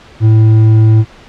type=tone with hard clipping; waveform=sine; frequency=110 Hz; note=A2; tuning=in tune; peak=-5 dBFS; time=0.2-1.05 s; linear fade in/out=50 ms; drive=5 dB; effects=pink hiss -38 dBFS RMS until 1.28 s + low-pass 4000 Hz 12 dB/octave